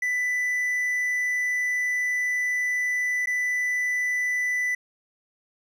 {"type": "tone with dropouts", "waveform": "triangle", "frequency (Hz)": 1988, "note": "B6", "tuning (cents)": 11, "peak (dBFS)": -21, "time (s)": [0.02, 4.75], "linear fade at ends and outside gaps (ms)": 5, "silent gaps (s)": [3.259, 3.271], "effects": []}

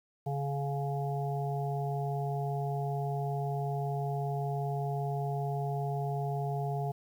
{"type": "harmonic tone", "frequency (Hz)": 140.4, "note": "C#3", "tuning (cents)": 22, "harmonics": [1, 3, 5, 6], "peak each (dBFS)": [-32, -39, -37, -43], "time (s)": [0.26, 6.92], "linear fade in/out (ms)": 10, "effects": ["10-bit"]}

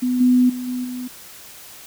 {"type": "tone with level steps", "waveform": "sine", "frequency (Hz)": 250, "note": "B3", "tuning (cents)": 21, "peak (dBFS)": [-17, -11, -25, -22, -26], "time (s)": [0.02, 1.08], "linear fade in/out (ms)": 10, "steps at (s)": [0.2, 0.49, 0.67, 0.84], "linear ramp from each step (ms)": 10, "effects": ["white hiss -41 dBFS RMS until 1.86 s"]}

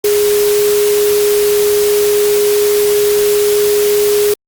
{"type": "tone in noise", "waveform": "sine", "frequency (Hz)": 414.6, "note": "G#4", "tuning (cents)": -3, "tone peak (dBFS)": -9, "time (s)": [0.04, 4.34], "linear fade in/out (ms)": 5, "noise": "white", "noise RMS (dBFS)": -20, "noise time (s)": [0.04, 4.34], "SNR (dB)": 8, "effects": ["Opus 48 kbps"]}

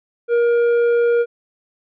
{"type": "tone with tanh clipping", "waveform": "sine", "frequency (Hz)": 472.8, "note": "A#4", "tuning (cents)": 24, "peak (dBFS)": -14, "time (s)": [0.28, 1.26], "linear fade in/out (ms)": 50, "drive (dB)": 7, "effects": []}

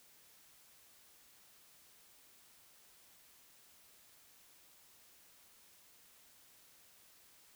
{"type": "silence", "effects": ["white hiss -64 dBFS RMS until 7.55 s"]}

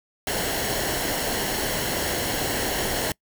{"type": "noise with comb filter", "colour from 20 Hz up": "pink", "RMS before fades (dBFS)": -26, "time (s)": [0.27, 3.12], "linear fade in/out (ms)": 2, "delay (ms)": 0.82, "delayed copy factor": -0.55, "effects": ["noise-tail reverb RT60 0.1 s tail -25 dB re dry"]}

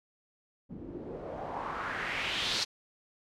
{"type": "noise with low-pass filter sweep", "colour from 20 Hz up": "white", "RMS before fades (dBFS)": -36, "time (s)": [0.69, 2.65], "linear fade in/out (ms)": 20, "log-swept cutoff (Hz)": [230, 4900], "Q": 2.6, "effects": []}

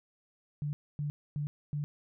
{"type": "tone bursts", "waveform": "sine", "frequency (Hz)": 146.83, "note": "D3", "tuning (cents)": 0, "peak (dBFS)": -31, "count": 4, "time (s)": [0.62, 1.84], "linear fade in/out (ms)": 0, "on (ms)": 110, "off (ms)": 260, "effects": []}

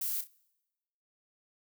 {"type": "noise with echo", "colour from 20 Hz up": "violet", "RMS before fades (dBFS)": -34, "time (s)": [0.01, 0.21], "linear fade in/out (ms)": 5, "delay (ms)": 32, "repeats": 2, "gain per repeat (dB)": -10, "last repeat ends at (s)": 0.274, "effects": ["noise-tail reverb RT60 1.0 s tail -25 dB re dry"]}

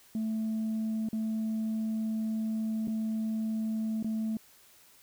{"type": "tone with dropouts", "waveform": "sine", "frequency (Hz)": 220, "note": "A3", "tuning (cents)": 0, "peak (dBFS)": -27, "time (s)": [0.15, 4.37], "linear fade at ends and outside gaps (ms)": 2, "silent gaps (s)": [[1.088, 1.13], [2.873, 2.88], [4.027, 4.044]], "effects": ["tanh soft clip ceiling -27 dBFS", "white hiss -59 dBFS RMS until 5.02 s"]}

